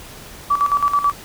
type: tone with tremolo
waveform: sine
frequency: 1152 Hz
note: D6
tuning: 34 cents flat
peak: -12 dBFS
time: 0.5-1.12 s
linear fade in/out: 10 ms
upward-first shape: square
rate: 9.2 Hz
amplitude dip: 70%
effects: pink hiss -38 dBFS RMS until 1.24 s